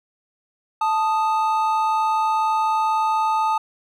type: tone pair together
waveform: triangle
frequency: 878 / 1241.7 Hz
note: A5 / D#6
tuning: -4 / -4 cents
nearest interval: tritone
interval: 600 cents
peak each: -17 / -21 dBFS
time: 0.81-3.58 s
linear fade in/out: 5 ms
effects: none